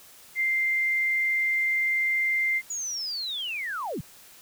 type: tone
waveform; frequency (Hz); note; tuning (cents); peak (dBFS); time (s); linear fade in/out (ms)
sine; 2093; C7; 0; -22; 0.35-2.62; 50
type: linear sweep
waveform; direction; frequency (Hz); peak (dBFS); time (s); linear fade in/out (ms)
sine; down; 6920 to 92.5; -29; 2.7-4.01; 5
effects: white hiss -51 dBFS RMS until 4.41 s